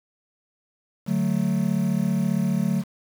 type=chord; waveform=triangle; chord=D major; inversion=none; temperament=equal; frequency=146.83 / 185 / 220 Hz; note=D3 / F#3 / A3; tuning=0 / 0 / 0 cents; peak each=-25 / -21 / -23 dBFS; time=1.06-2.84 s; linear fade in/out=50 ms; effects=7-bit